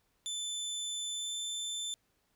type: tone with pitch glide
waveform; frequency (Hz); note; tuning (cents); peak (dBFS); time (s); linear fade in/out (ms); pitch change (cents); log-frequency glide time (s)
25% pulse; 3520 to 3540; A7 to A7; 0 to +10; -31; 0.26-1.94; 0; +10; 1.13-1.34
effects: pink hiss -75 dBFS RMS until 2.35 s